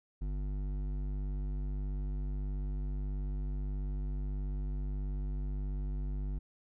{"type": "tone with hard clipping", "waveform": "triangle", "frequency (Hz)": 49.21, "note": "G1", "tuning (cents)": 7, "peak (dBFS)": -35, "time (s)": [0.21, 6.39], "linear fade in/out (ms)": 10, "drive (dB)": 15, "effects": []}